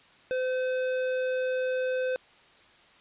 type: tone with hard clipping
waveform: sine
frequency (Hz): 512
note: C5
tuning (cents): -38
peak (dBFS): -28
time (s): 0.31-2.16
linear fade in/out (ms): 0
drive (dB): 11
effects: white hiss -57 dBFS RMS until 3 s + resampled to 8000 Hz